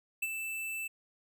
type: tone with ADSR envelope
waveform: square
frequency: 2647 Hz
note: E7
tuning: 7 cents sharp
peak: -29 dBFS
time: 0.22-0.88 s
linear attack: 9 ms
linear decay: 36 ms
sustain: -7 dB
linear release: 13 ms
effects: none